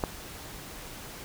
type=click; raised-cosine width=1 ms; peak=-12 dBFS; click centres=0.038 s; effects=pink hiss -43 dBFS RMS until 1.24 s